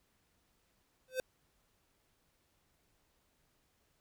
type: tone with exponential growth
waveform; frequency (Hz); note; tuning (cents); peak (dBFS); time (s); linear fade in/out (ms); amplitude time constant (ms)
square; 515; C5; -28; -30; 1.08-1.2; 1; 26
effects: pink hiss -75 dBFS RMS until 4 s